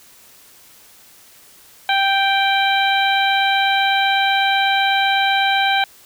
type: harmonic tone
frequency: 784 Hz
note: G5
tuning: in tune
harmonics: 1 / 2 / 3 / 4 / 5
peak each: -17 / -20 / -22 / -23 / -24 dBFS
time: 1.89-5.84 s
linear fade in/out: 2 ms
effects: white hiss -47 dBFS RMS until 6.05 s